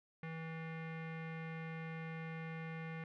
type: tone with low-pass filter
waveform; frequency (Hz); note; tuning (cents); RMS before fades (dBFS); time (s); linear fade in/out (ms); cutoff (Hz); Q
square; 162.1; E3; -29; -45; 0.23-3.04; 2; 2100; 3.8
effects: none